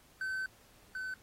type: tone pair in turn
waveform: triangle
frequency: 1532 / 1518.8 Hz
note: G6 / F#6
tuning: -40 / +45 cents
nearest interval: unison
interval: 15 cents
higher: first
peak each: -32 / -35 dBFS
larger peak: first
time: 0.21-0.46 / 0.95-1.14 s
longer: first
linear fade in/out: 2 ms
effects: pink hiss -63 dBFS RMS until 1.22 s + AAC 48 kbps

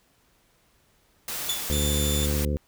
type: noise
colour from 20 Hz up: white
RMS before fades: -32 dBFS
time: 1.28-2.45 s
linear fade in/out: 2 ms
type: tone with exponential decay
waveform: sawtooth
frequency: 3474 Hz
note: A7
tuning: 23 cents flat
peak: -19 dBFS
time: 1.49-1.71 s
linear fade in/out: 5 ms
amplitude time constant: 46 ms
type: harmonic tone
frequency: 73.42 Hz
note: D2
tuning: in tune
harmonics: 1 / 2 / 3 / 4 / 5 / 6 / 7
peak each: -25 / -31 / -32 / -36 / -37 / -38 / -35 dBFS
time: 1.7-2.57 s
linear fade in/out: 0 ms
type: tone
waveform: 20% pulse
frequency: 3532 Hz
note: A7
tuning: 6 cents sharp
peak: -23 dBFS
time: 1.72-2.26 s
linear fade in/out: 5 ms
effects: pink hiss -64 dBFS RMS until 2.67 s

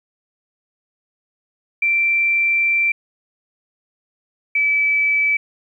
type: tone pair in turn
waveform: sine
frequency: 2349 / 2303 Hz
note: D7 / D7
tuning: 0 / -34 cents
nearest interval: unison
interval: 34 cents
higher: first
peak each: -14 dBFS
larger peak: neither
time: 1.82-2.92 / 4.55-5.37 s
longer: first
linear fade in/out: 5 ms
effects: 9-bit

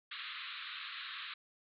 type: band-pass noise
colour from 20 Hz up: white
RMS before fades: -45 dBFS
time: 0.11-1.34 s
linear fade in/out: 5 ms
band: 1100 to 4100 Hz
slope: 96 dB/octave
effects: none

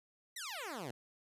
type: exponential sweep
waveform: 10% pulse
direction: down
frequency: 2050 to 110 Hz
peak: -33 dBFS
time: 0.36-0.91 s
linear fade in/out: 5 ms
effects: resampled to 32000 Hz

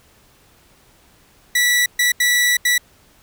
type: tone bursts at uneven times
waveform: sawtooth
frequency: 1954 Hz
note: B6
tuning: 19 cents flat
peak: -10 dBFS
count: 4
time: 1.55-1.86 / 1.99-2.12 / 2.2-2.57 / 2.65-2.78 s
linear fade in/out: 5 ms
effects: pink hiss -53 dBFS RMS until 3.22 s

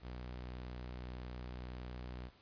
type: tone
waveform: sawtooth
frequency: 61.74 Hz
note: B1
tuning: in tune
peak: -40 dBFS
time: 0.01-2.31 s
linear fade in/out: 50 ms
effects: pink hiss -65 dBFS RMS until 2.41 s + resampled to 11025 Hz

